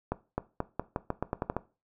accelerating click train, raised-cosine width 1 ms, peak -15 dBFS, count 11, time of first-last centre 0.12-1.566 s, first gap 260 ms, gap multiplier 0.86, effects noise-tail reverb RT60 0.3 s tail -17 dB re dry

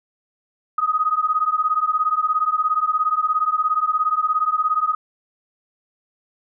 sine beating tone pair, 1244.5 / 1261.5 Hz, D#6 / D#6, 0 / +23 cents, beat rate 17 Hz, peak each -20 dBFS, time 0.78-4.95 s, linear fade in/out 5 ms, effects none

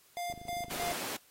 square tone with tremolo, 701 Hz, F5, 6 cents sharp, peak -35 dBFS, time 0.17-0.92 s, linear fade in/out 0 ms, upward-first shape square, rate 3.2 Hz, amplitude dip 80%
click train, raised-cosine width 3 ms, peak -36 dBFS, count 17, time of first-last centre 0.3-0.913 s, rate 26.1 Hz
pink high-pass noise, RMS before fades -39 dBFS, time 0.7-1.17 s, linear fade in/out 10 ms, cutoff 280 Hz, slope 12 dB/octave
effects white hiss -63 dBFS RMS until 1.3 s + AAC 48 kbps

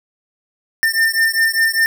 square beating tone pair, 1800 / 1805 Hz, A6 / A6, +39 / +44 cents, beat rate 5 Hz, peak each -17 dBFS, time 0.83-1.86 s, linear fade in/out 0 ms, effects none

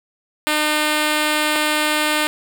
5% pulse tone pair in turn, 303.5 / 303.5 Hz, D#4 / D#4, -43 / -43 cents, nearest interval unison, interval 0 cents, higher neither, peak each -5 dBFS, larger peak neither, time 0.47-1.56 / 1.56-2.27 s, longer first, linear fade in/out 0 ms, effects 7-bit

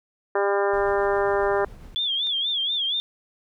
harmonic tone, 200 Hz, G3, 35 cents sharp, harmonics 2 / 3 / 4 / 5 / 6 / 7 / 8 / 9, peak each -22 / -26 / -28 / -30 / -32 / -33 / -34 / -35 dBFS, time 0.35-1.65 s, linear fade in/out 5 ms
brown noise with tremolo, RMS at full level -40 dBFS, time 0.73-1.95 s, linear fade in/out 5 ms, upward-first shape triangle, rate 7.4 Hz, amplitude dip 30%
sine tone with vibrato, 3386 Hz, G#7, 33 cents sharp, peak -22 dBFS, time 1.96-3 s, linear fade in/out 0 ms, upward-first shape sine, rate 4.2 Hz, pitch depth 120 cents each way
click, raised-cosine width 0.2 ms, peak -27 dBFS, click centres 2.27 s
effects none

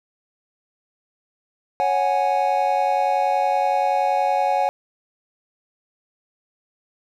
triangle chord, C# suspended fourth, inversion none, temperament equal, 554.4 / 740 / 830.6 Hz, C#5 / F#5 / G#5, 0 / 0 / 0 cents, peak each -22 / -19 / -19 dBFS, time 1.8-4.69 s, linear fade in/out 0 ms, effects none

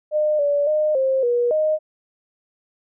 sine tone with pitch steps, 607 / 576 / 611 / 530 / 481.6 / 619 Hz, D#5 / D5 / D#5 / C5 / B4 / D#5, -43 / -34 / -32 / +22 / -44 / -9 cents, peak -16 dBFS, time 0.11-1.79 s, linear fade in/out 50 ms, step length 280 ms, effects none

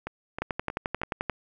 two click trains, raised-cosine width 0.5 ms, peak -13 / -18 dBFS, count 11 / 4, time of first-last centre 0.42-1.297 / 0.07-1.016 s, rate 11.4 / 3.17 Hz, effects none

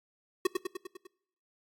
square tone with echo, 370 Hz, F#4, in tune, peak -23 dBFS, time 0.45-0.47 s, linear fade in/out 5 ms, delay 100 ms, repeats 6, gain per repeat -4 dB, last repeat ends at 1.07 s, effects noise-tail reverb RT60 0.7 s tail -22 dB re dry + AAC 64 kbps

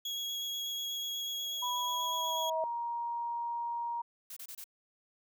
35% pulse tone with vibrato, 3322 Hz, G#7, in tune, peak -33 dBFS, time 0.05-2.5 s, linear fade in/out 5 ms, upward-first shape square, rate 8.2 Hz, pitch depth 8 cents each way
sine tone with exponential growth, 641 Hz, E5, 49 cents flat, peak -30 dBFS, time 1.3-2.64 s, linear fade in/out 1 ms, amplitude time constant 290 ms
sine tone with pitch glide, 987.8 to 941.6 Hz, B5 to A#5, 0 to +17 cents, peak -33 dBFS, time 1.62-4.02 s, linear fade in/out 10 ms, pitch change -83 cents, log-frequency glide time 2.14-2.65 s
blue noise bursts, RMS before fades -45 dBFS, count 4, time 4.3-4.642 s, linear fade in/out 5 ms, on 66 ms, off 26 ms
effects none

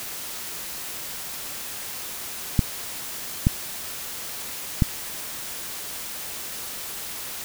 clicks, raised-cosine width 5 ms, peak -4 dBFS, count 3, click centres 2.592 / 3.469 / 4.822 s, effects white hiss -34 dBFS RMS until 7.44 s

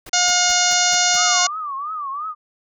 pink noise bursts, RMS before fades -37 dBFS, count 6, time 0.06-1.17 s, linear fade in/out 5 ms, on 35 ms, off 180 ms
harmonic tone, 716 Hz, F5, 43 cents sharp, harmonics 1 / 2 / 3 / 4 / 5 / 6 / 7 / 8 / 9 / 10, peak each -22 / -23 / -26 / -26 / -26 / -24 / -25 / -22 / -21 / -26 dBFS, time 0.13-1.47 s, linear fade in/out 5 ms
sine tone with vibrato, 1174.7 Hz, D6, in tune, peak -24 dBFS, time 1.15-2.35 s, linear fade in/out 50 ms, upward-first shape triangle, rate 2.9 Hz, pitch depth 180 cents each way
effects none

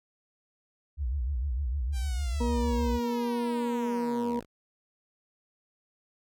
sine tone with vibrato, 65.3 Hz, C2, 3 cents flat, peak -27 dBFS, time 0.97-3 s, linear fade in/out 50 ms, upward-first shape sine, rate 6.6 Hz, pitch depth 210 cents each way
5% pulse linear sweep, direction down, 800 to 39.8 Hz, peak -31 dBFS, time 1.92-4.46 s, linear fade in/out 50 ms
harmonic tone, 238.5 Hz, A#3, 40 cents sharp, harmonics 1 / 2 / 4, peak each -29 / -32 / -35 dBFS, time 2.4-4.4 s, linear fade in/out 10 ms
effects none

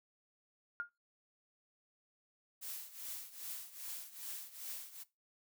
sine tone with exponential decay, 1417 Hz, F6, 25 cents sharp, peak -32 dBFS, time 0.8-0.89 s, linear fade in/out 0 ms, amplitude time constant 19 ms
blue noise with tremolo, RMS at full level -43 dBFS, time 2.61-5.04 s, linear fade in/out 20 ms, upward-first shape triangle, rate 2.5 Hz, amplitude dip 85%
effects noise-tail reverb RT60 0.2 s tail -17 dB re dry

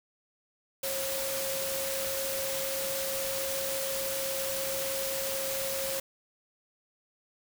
sine tone in noise, 540 Hz, C#5, 45 cents flat, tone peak -34 dBFS, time 0.83-6 s, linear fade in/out 5 ms, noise white, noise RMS -34 dBFS, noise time 0.83-6 s, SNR -3 dB, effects none

